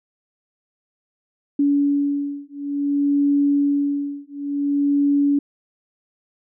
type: beating tone pair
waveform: sine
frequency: 284.4 / 284.96 Hz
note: C#4 / C#4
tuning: +45 / +48 cents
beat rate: 0.56 Hz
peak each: -20 dBFS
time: 1.59-5.39 s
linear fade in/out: 5 ms
effects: none